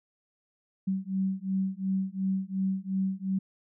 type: beating tone pair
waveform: sine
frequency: 189.8 / 192.6 Hz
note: F#3 / G3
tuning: +44 / -30 cents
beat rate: 2.8 Hz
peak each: -30 dBFS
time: 0.87-3.39 s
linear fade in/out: 10 ms
effects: none